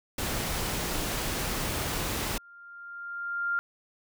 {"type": "noise", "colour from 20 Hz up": "pink", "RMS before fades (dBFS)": -31, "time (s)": [0.18, 2.38], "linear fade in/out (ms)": 5}
{"type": "tone with exponential growth", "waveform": "sine", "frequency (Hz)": 1396.9, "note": "F6", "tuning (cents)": 0, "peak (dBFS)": -24, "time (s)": [1.79, 3.59], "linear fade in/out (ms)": 0, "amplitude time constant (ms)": 390}
{"effects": []}